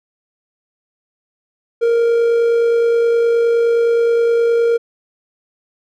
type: tone with amplitude modulation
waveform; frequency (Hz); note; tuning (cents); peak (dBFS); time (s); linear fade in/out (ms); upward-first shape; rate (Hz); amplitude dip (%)
triangle; 466.2; A#4; 0; -8; 1.81-4.78; 20; sine; 49.6; 25
effects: none